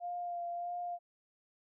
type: tone with vibrato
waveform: sine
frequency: 699 Hz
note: F5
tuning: 1 cent sharp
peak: -36 dBFS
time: 0-0.99 s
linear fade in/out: 50 ms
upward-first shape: sine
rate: 1.6 Hz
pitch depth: 18 cents each way
effects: none